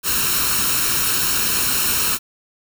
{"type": "noise with comb filter", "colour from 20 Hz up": "white", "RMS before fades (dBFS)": -19, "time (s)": [0.03, 2.19], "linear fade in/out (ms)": 50, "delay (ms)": 0.73, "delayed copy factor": 0.65, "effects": []}